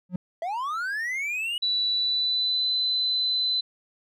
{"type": "tone with exponential growth", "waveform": "triangle", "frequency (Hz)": 181, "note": "F#3", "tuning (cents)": -38, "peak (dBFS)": -19, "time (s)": [0.09, 0.16], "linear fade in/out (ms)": 5, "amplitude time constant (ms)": 15}
{"type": "linear sweep", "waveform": "triangle", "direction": "up", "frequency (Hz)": [640, 2938], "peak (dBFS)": -25, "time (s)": [0.42, 1.58], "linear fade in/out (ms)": 2}
{"type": "tone with pitch glide", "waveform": "sine", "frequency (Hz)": [3951, 4025], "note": ["B7", "B7"], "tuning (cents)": [0, 32], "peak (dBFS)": -22, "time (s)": [1.62, 3.61], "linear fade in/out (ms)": 10, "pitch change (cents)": 32, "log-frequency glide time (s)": [1.91, 2.72]}
{"effects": []}